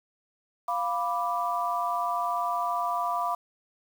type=chord; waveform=sine; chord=B diminished; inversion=second; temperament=equal; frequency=698.5 / 987.8 / 1174.7 Hz; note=F5 / B5 / D6; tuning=0 / 0 / 0 cents; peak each=-30 dBFS; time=0.68-3.35 s; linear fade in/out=5 ms; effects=8-bit